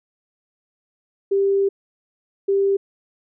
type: tone bursts at uneven times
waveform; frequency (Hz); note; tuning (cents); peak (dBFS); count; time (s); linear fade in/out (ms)
sine; 394.4; G4; +11; -15; 2; 1.31-1.69 / 2.48-2.77; 10
effects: none